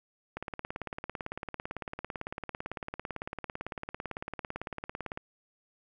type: click train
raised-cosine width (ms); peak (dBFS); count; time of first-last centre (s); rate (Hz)
0.5; -21; 87; 0.37-5.174; 17.9
effects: none